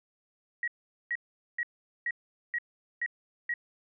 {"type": "tone bursts", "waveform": "sine", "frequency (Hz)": 1905, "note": "A#6", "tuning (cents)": 37, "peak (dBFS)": -28, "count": 7, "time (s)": [0.63, 3.539], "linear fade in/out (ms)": 2, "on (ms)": 47, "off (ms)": 430, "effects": []}